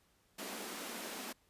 pink high-pass noise, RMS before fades -44 dBFS, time 0.38-1.33 s, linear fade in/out 10 ms, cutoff 190 Hz, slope 96 dB/octave, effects pink hiss -72 dBFS RMS until 1.49 s + resampled to 32000 Hz

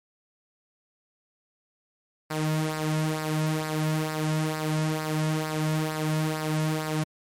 sawtooth tone with flanger, 155.56 Hz, D#3, in tune, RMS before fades -27 dBFS, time 2.3-7.04 s, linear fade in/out 10 ms, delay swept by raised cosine 0.3 to 2.6 ms, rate 2.2 Hz, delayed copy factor -0.6, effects MP3 64 kbps

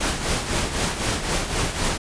pink noise with tremolo, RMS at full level -21 dBFS, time 0-1.98 s, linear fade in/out 10 ms, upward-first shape triangle, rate 3.9 Hz, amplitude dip 65%, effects resampled to 22050 Hz

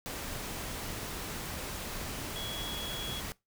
sine tone in noise, 3343 Hz, G#7, 11 cents sharp, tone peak -39 dBFS, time 2.36-3.2 s, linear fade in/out 0 ms, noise pink, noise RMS -39 dBFS, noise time 0.06-3.32 s, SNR -3 dB, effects noise-tail reverb RT60 0.2 s tail -21 dB re dry

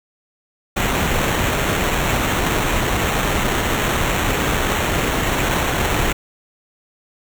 pink noise with sample-and-hold, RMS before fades -19 dBFS, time 0.76-6.13 s, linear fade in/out 10 ms, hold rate 4900 Hz, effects none

